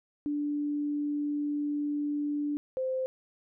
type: tone pair in turn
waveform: sine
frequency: 292.7 / 519.6 Hz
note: D4 / C5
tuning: -6 / -12 cents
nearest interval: minor seventh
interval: 994 cents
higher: second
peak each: -28 dBFS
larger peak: neither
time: 0.26-2.57 / 2.77-3.06 s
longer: first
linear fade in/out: 0 ms
effects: none